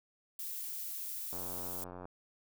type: noise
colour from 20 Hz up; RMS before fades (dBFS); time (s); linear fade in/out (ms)
violet; -41; 0.39-1.84; 2
type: click train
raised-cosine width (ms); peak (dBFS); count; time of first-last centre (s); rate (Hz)
1; -32; 66; 1.33-2.055; 89.7
effects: none